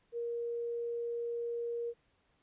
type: tone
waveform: sine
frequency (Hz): 470.7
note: A#4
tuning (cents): +17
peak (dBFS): -34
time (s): 0.12-1.94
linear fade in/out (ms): 50
effects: pink hiss -73 dBFS RMS until 2.42 s + resampled to 8000 Hz